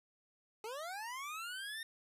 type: linear sweep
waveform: 25% pulse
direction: up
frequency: 415.3 to 1843 Hz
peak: -38 dBFS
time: 0.64-1.83 s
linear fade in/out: 2 ms
effects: resampled to 32000 Hz + 13-bit